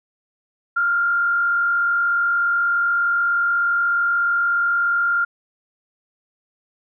sine tone with frequency modulation, 1396.9 Hz, F6, in tune, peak -16 dBFS, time 0.76-5.25 s, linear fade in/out 10 ms, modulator 43.3 Hz, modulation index 0.49, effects none

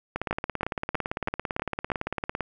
two click trains, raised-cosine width 0.5 ms, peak -13 / -11 dBFS, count 41 / 6, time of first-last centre 0.16-2.407 / 0.31-1.918 s, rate 17.8 / 3.11 Hz, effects none

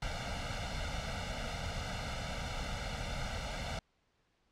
pink noise with comb filter, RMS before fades -38 dBFS, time 0.02-3.79 s, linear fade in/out 2 ms, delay 1.4 ms, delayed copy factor +0.9, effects pink hiss -75 dBFS RMS until 4.51 s + low-pass 5000 Hz 12 dB/octave

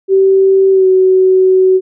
sine tone with pitch glide, 385.4 to 374.9 Hz, G4 to F#4, -29 to +23 cents, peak -5 dBFS, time 0.08-1.81 s, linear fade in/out 50 ms, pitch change -48 cents, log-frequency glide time 0.71-0.87 s, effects none

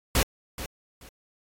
pink noise with echo, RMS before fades -22 dBFS, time 0.15-0.23 s, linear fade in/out 2 ms, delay 430 ms, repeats 2, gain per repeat -13 dB, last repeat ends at 1.09 s, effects AAC 48 kbps

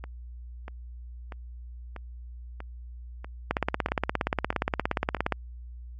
two click trains, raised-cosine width 0.5 ms, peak -24 / -9 dBFS, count 9 / 32, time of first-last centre 0.04-5.168 / 3.51-5.323 s, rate 1.56 / 17.1 Hz, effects added 60 Hz sine -39 dBFS peak until 5.99 s + MP3 48 kbps

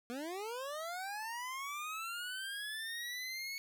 25% pulse linear sweep, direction up, 232.8 to 2217 Hz, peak -36 dBFS, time 0.1-3.58 s, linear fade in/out 0 ms, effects none

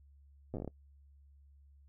slowing click train, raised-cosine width 2 ms, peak -27 dBFS, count 9, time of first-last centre 0.54-0.677 s, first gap 8 ms, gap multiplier 1.21, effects noise-tail reverb RT60 0.1 s tail -22 dB re dry + added 70 Hz sine -58 dBFS peak until 1.88 s

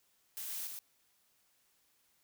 blue noise with echo, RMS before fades -42 dBFS, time 0.37-0.67 s, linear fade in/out 0 ms, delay 120 ms, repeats 1, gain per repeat -3 dB, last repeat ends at 0.79 s, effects white hiss -73 dBFS RMS until 2.23 s

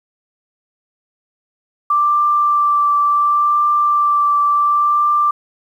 sine tone with vibrato, 1174.7 Hz, D6, in tune, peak -11 dBFS, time 1.9-5.31 s, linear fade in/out 5 ms, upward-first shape triangle, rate 0.7 Hz, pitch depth 14 cents each way, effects 8-bit

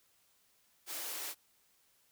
white high-pass noise, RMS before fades -41 dBFS, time 0.86-1.35 s, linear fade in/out 50 ms, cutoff 290 Hz, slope 96 dB/octave, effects white hiss -71 dBFS RMS until 2.11 s

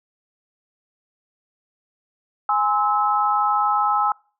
sine chord, Ab augmented, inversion none, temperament just, 830.6 / 1038.3 / 1297.8 Hz, Ab5 / C6 / E6, 0 / -14 / -27 cents, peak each -20 / -25 / -20 dBFS, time 2.49-4.12 s, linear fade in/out 2 ms, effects noise-tail reverb RT60 0.4 s tail -25 dB re dry

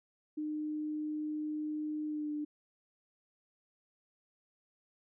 sine tone with pitch glide, 304.2 to 298.3 Hz, D#4 to D4, -39 to +27 cents, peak -34 dBFS, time 0.37-2.45 s, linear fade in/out 10 ms, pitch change -34 cents, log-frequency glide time 2.06-2.33 s, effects none

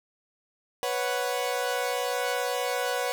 sawtooth chord, B suspended second, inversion none, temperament equal, 493.9 / 554.4 / 740 Hz, B4 / C#5 / F#5, 0 / 0 / 0 cents, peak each -26 / -28 / -28 dBFS, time 0.83-3.12 s, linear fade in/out 0 ms, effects none

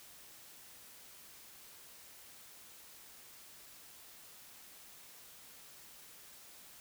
silence, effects white hiss -56 dBFS RMS until 6.8 s

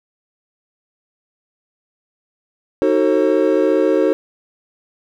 triangle chord, D# diminished seventh, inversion none, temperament just, 311.1 / 373.4 / 448 / 537.6 Hz, D#4 / F#4 / A4 / C5, 0 / +16 / +31 / +47 cents, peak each -16 dBFS, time 2.82-4.13 s, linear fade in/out 0 ms, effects none

